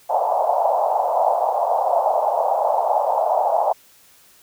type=band-pass noise; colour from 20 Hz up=pink; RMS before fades=-19 dBFS; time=0.09-3.73 s; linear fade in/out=10 ms; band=610 to 870 Hz; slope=48 dB/octave; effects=white hiss -52 dBFS RMS until 4.42 s